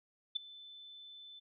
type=tone with ADSR envelope; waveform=sine; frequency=3520 Hz; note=A7; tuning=in tune; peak=-29 dBFS; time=0.35-1.4 s; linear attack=13 ms; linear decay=9 ms; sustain=-21 dB; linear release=16 ms; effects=none